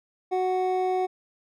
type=tone pair together; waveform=triangle; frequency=370.4 / 740 Hz; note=F#4 / F#5; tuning=+2 / 0 cents; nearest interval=octave; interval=1198 cents; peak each=-23 / -24 dBFS; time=0.31-1.07 s; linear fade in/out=20 ms; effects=none